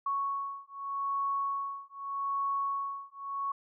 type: beating tone pair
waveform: sine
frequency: 1108.7 / 1109.52 Hz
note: C#6 / C#6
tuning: 0 / +1 cents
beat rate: 0.82 Hz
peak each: -34 / -34 dBFS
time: 0.06-3.52 s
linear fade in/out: 5 ms
effects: none